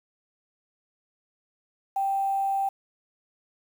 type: tone with quantisation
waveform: sine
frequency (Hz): 784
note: G5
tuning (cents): 0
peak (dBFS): -23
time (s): 1.96-2.69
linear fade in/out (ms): 5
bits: 8
effects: none